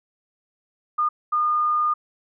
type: tone bursts at uneven times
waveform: sine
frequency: 1218 Hz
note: D#6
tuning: 37 cents flat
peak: -18 dBFS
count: 2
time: 0.98-1.09 / 1.32-1.94 s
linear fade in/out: 10 ms
effects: none